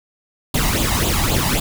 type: noise with flanger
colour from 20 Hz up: pink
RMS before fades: -18 dBFS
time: 0.54-1.6 s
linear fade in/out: 5 ms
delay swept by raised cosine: 0.26 to 1.07 ms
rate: 3.8 Hz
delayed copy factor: +0.7
effects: none